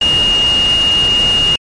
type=tone in noise; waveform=sine; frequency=2848 Hz; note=F7; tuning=33 cents sharp; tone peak=-9 dBFS; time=0.01-1.56 s; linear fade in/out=5 ms; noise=pink; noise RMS=-21 dBFS; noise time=0.01-1.56 s; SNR=+9 dB; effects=low-pass 7000 Hz 12 dB/octave + MP3 48 kbps